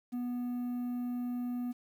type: tone with quantisation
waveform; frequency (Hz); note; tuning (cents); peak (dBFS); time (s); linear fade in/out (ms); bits
triangle; 245; B3; -14; -31; 0.12-1.73; 20; 10
effects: none